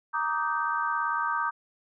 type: chord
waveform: sine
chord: Eb major seventh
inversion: second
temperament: just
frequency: 933.4 / 1166.7 / 1244.5 / 1555.6 Hz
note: Bb5 / D6 / Eb6 / G6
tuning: +2 / -12 / 0 / -14 cents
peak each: -31 dBFS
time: 0.13-1.51 s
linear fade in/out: 20 ms
effects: none

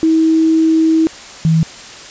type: tone pair in turn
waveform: sine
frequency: 321.3 / 161.3 Hz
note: E4 / E3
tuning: -44 / -37 cents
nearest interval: octave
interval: 1193 cents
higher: first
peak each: -8 dBFS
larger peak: neither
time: 0.03-1.07 / 1.45-1.63 s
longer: first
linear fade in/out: 0 ms
effects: white hiss -33 dBFS RMS until 2.1 s + resampled to 16000 Hz

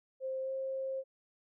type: tone with pitch glide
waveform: sine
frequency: 526 to 532.1 Hz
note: C5 to C5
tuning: +9 to +29 cents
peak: -34 dBFS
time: 0.2-1.04 s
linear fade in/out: 50 ms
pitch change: +20 cents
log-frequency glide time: 0.42-0.51 s
effects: none

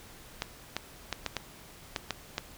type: clicks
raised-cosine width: 0.2 ms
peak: -13 dBFS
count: 8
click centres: 0.421 / 0.766 / 1.127 / 1.263 / 1.367 / 1.962 / 2.107 / 2.381 s
effects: pink hiss -51 dBFS RMS until 2.57 s

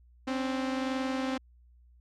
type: tone pair together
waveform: sawtooth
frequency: 261.6 / 283.2 Hz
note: C4 / C#4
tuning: 0 / +37 cents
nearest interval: minor second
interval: 137 cents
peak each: -26 / -34 dBFS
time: 0.27-1.38 s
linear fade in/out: 10 ms
effects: added 60 Hz sine -56 dBFS peak until 2 s + low-pass 5000 Hz 12 dB/octave

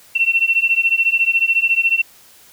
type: beating tone pair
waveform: sine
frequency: 2702 / 2716 Hz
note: E7 / F7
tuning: +42 / -49 cents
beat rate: 14 Hz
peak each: -16 dBFS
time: 0.15-2.02 s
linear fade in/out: 10 ms
effects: white hiss -47 dBFS RMS until 2.52 s

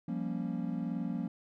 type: chord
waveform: triangle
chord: G half-diminished seventh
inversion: third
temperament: equal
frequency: 174.61 / 196 / 233.1 / 277.2 Hz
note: F3 / G3 / Bb3 / Db4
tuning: 0 / 0 / 0 / 0 cents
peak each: -35 / -38 / -35 / -38 dBFS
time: 0.08-1.28 s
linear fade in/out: 5 ms
effects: none

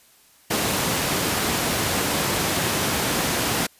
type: high-pass noise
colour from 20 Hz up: pink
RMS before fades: -23 dBFS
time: 0.5-3.67 s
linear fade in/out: 10 ms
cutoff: 110 Hz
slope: 12 dB/octave
effects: white hiss -55 dBFS RMS until 3.79 s + resampled to 32000 Hz

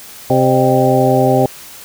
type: harmonic tone with a mistuned harmonic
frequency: 130.7 Hz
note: C3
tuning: 1 cent flat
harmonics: 1 / 2 / 3 / 4 / 5 / 6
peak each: -16 / -16 / -16 / -16 / -16 / -16 dBFS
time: 0.3-1.46 s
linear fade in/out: 2 ms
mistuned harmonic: 5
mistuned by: -110 cents
effects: white hiss -35 dBFS RMS until 1.84 s

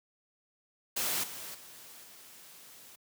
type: noise with level steps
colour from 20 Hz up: white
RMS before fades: -32 / -43 / -51 / -53 dBFS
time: 0.96-2.96 s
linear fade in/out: 10 ms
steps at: 1.23 / 1.54 / 2.03 s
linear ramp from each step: 10 ms
effects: high-pass 100 Hz 12 dB/octave

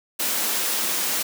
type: high-pass noise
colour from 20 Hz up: white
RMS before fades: -24 dBFS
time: 0.19-1.23 s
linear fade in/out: 10 ms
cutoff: 190 Hz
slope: 24 dB/octave
effects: none

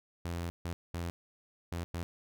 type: tone bursts at uneven times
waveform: sawtooth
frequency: 85.6 Hz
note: F2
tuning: 34 cents flat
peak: -31 dBFS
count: 5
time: 0.25-0.5 / 0.65-0.73 / 0.94-1.1 / 1.72-1.84 / 1.94-2.03 s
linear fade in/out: 0 ms
effects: none

